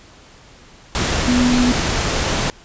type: tone in noise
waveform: sine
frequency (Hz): 246.9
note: B3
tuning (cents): 0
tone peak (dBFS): -13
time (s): 1.28-1.72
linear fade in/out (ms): 0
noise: pink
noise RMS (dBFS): -19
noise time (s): 0.95-2.5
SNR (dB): +3
effects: pink hiss -45 dBFS RMS until 2.64 s + resampled to 16000 Hz